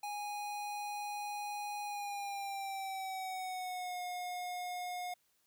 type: tone with pitch glide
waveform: square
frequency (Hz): 826 to 719.1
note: G#5 to F#5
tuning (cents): -10 to -50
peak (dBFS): -39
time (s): 0.03-5.14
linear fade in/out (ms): 5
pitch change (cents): -240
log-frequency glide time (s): 1.84-4
effects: white hiss -75 dBFS RMS until 5.46 s